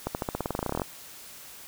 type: accelerating click train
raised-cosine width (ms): 1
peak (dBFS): -14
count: 18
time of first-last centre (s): 0.07-0.818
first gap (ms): 79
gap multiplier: 0.92
effects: white hiss -46 dBFS RMS until 1.67 s